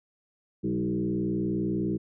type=tone with frequency modulation; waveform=sine; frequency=258.1 Hz; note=C4; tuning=23 cents flat; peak=-25 dBFS; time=0.63-1.98 s; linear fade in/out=20 ms; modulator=59.9 Hz; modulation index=2.1; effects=none